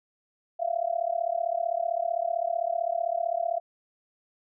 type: tone with amplitude modulation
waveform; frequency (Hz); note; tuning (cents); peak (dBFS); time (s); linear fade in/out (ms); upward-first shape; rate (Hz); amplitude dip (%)
sine; 681; F5; -44; -21; 0.59-3.6; 20; sine; 35.6; 95
effects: none